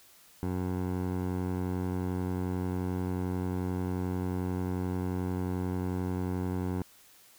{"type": "tone with low-pass filter", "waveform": "15% pulse", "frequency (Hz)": 91.3, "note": "F#2", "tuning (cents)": -23, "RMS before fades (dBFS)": -32, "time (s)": [0.43, 6.82], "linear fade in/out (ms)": 0, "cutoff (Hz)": 1100, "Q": 0.58, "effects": ["white hiss -58 dBFS RMS until 7.38 s"]}